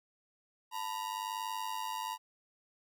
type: ring-modulated tone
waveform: 45% pulse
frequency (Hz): 945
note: A#5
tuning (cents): +23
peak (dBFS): -33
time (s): 0.71-2.18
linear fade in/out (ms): 50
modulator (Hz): 50.5
effects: none